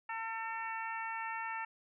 harmonic tone, 450.3 Hz, A4, 40 cents sharp, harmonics 2 / 3 / 4 / 5 / 6, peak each -40 / -44 / -43 / -47 / -48 dBFS, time 0.09-1.65 s, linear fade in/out 5 ms, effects none

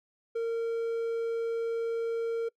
triangle tone, 459.7 Hz, A#4, 24 cents flat, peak -26 dBFS, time 0.35-2.49 s, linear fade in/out 10 ms, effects noise-tail reverb RT60 0.1 s tail -24 dB re dry

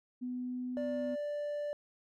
sine tone with pitch glide, 249.4 to 251.1 Hz, B3 to B3, +17 to +29 cents, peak -35 dBFS, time 0.21-1.16 s, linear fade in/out 20 ms, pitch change +12 cents, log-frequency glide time 0.38-0.87 s
triangle tone, 587 Hz, D5, 1 cent flat, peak -32 dBFS, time 0.77-1.73 s, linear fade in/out 0 ms
effects tanh soft clip ceiling -25 dBFS

